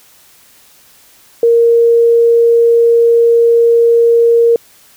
sine tone, 466.2 Hz, A#4, in tune, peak -5 dBFS, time 1.43-4.56 s, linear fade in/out 2 ms, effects white hiss -45 dBFS RMS until 4.96 s

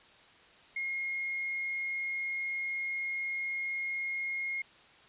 sine tone, 2148 Hz, C7, 45 cents sharp, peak -32 dBFS, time 0.76-4.62 s, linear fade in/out 5 ms, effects white hiss -58 dBFS RMS until 5.08 s + resampled to 8000 Hz

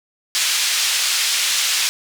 pink band-pass noise, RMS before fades -19 dBFS, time 0.35-1.89 s, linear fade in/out 0 ms, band 2800 to 7900 Hz, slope 12 dB/octave, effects none

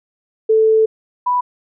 sine tone pair in turn, 440 / 987.8 Hz, A4 / B5, 0 / 0 cents, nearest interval octave + major second, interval 1400 cents, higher second, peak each -9 / -13 dBFS, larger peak first, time 0.49-0.86 / 1.26-1.41 s, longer first, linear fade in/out 10 ms, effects none

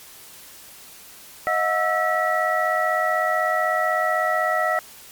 sine tone cluster, 626 / 722 / 1317 / 1934 Hz, D#5 / F#5 / E6 / B6, +10 / -43 / -2 / -37 cents, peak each -24 dBFS, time 1.47-4.79 s, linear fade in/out 0 ms, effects white hiss -44 dBFS RMS until 5.11 s + MP3 96 kbps

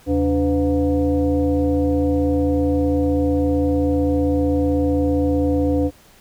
sine tone with frequency modulation, 290.2 Hz, D4, 21 cents flat, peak -15 dBFS, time 0.06-5.91 s, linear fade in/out 50 ms, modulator 212 Hz, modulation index 1.1, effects pink hiss -50 dBFS RMS until 6.2 s

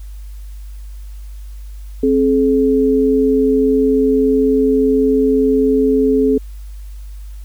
sine tone pair together, 265.8 / 427.5 Hz, C4 / A4, +27 / -50 cents, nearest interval minor sixth, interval 823 cents, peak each -13 dBFS, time 2.03-6.38 s, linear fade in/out 5 ms, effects added 50 Hz sine -28 dBFS peak until 7.44 s + white hiss -51 dBFS RMS until 7.44 s

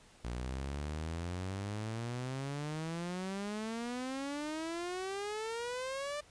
sawtooth exponential sweep, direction up, 58.27 to 597 Hz, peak -33 dBFS, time 0.24-6.21 s, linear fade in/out 10 ms, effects pink hiss -61 dBFS RMS until 6.3 s + resampled to 22050 Hz

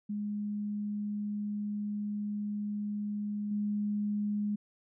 sine tone with level steps, 207.4 Hz, G#3, 2 cents flat, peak -32 / -29 dBFS, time 0.09-4.56 s, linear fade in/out 10 ms, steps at 3.51 s, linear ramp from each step 5 ms, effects none

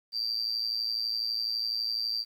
sine tone with amplitude modulation, 4699 Hz, D8, in tune, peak -23 dBFS, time 0.12-2.25 s, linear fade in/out 50 ms, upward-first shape sine, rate 112 Hz, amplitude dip 90%, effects tanh soft clip ceiling -23 dBFS + 10-bit

